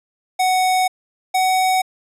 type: tone pair in turn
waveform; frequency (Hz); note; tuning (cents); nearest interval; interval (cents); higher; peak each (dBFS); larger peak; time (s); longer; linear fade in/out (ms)
square; 743 / 748.6; F#5 / F#5; +7 / +20; unison; 13; second; -15; neither; 0.39-0.88 / 1.34-1.82; first; 10
effects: resampled to 32000 Hz

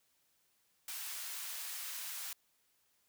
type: high-pass noise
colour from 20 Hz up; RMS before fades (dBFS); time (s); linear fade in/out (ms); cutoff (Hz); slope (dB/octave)
white; -43; 0.88-2.33; 2; 1100; 12
effects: white hiss -75 dBFS RMS until 3.08 s

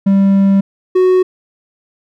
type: tone pair in turn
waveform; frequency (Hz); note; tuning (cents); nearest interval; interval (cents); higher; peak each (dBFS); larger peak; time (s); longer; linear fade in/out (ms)
triangle; 196.1 / 369.5; G3 / F#4; +1 / -2; major seventh; 1097; second; -5; neither; 0.06-0.61 / 0.95-1.23; first; 10
effects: none

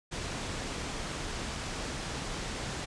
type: low-pass noise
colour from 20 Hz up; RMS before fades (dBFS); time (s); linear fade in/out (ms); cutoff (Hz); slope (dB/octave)
pink; -37; 0.11-2.86; 20; 8300; 24
effects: resampled to 24000 Hz

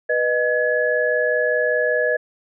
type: tone cluster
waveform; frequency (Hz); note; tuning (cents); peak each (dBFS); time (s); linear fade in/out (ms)
sine; 490.9 / 616 / 1696; B4 / D#5 / G#6; -10 / -17 / +36; -21; 0.09-2.17; 10
effects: none

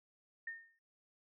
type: tone with exponential decay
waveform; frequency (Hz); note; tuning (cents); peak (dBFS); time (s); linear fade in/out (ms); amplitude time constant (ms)
sine; 1828; A#6; -34; -38; 0.47-0.79; 5; 68
effects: noise-tail reverb RT60 0.4 s tail -24 dB re dry

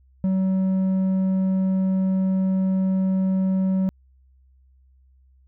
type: tone with low-pass filter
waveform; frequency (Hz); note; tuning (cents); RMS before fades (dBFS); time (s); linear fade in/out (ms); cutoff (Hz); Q
square; 189.2; F#3; +39; -21; 0.24-3.89; 0; 400; 0.57
effects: added 65 Hz sine -53 dBFS peak until 5.47 s

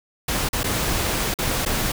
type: noise with dropouts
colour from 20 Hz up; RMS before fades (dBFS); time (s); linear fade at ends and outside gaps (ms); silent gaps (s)
pink; -23; 0.28-1.92; 5; 0.489-0.53 / 0.633-0.641 / 1.341-1.387 / 1.652-1.66
effects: none

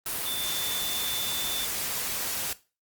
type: tone in noise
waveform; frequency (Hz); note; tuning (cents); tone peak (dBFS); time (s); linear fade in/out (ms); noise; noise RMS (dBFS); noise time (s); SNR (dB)
sine; 3535; A7; +7; -31; 0.26-1.65; 2; white; -31; 0.06-2.53; -3
effects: noise-tail reverb RT60 0.3 s tail -17 dB re dry + Opus 32 kbps

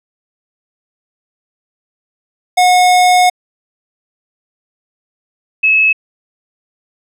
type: tone pair in turn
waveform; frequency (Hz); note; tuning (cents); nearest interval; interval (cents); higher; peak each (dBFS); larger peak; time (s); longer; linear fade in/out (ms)
square / sine; 726 / 2587; F#5 / E7; -33 / -33; octave + minor seventh; 2200; second; -7; neither; 2.57-3.3 / 5.63-5.93; first; 10
effects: low-pass 12000 Hz 12 dB/octave

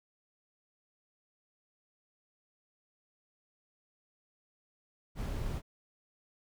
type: noise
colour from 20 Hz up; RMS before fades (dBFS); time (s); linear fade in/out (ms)
brown; -36; 5.15-5.62; 50
effects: none

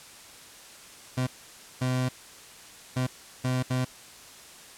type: tone bursts at uneven times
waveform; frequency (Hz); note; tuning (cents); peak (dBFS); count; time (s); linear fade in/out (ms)
30% pulse; 127.6; C3; -43; -22; 5; 1.17-1.27 / 1.81-2.09 / 2.96-3.07 / 3.44-3.63 / 3.7-3.85; 10
effects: white hiss -48 dBFS RMS until 4.77 s + low-pass 10000 Hz 12 dB/octave

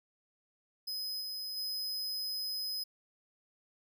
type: tone with level steps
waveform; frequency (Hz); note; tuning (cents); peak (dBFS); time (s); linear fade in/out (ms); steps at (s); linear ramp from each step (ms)
45% pulse; 5050; D#8; +25; -36 / -38 / -35; 0.87-2.84; 10; 1.2 / 1.56; 20
effects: none

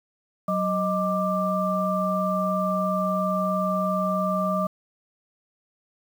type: tone cluster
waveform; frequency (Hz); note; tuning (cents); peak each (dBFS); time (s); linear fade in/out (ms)
sine; 186.7 / 622 / 1181; F#3 / D#5 / D6; +16 / -1 / +9; -26; 0.48-4.67; 5
effects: 8-bit

